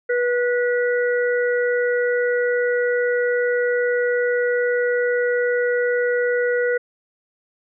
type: harmonic tone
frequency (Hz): 487.4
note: B4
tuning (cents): -23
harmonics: 1 / 3 / 4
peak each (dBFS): -18 / -25 / -28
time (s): 0.09-6.78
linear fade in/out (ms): 10
effects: none